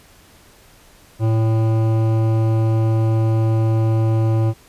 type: tone with hard clipping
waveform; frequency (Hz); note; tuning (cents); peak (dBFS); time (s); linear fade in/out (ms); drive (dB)
triangle; 111.5; A2; +23; -16; 1.19-4.54; 50; 18
effects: pink hiss -49 dBFS RMS until 4.68 s + resampled to 32000 Hz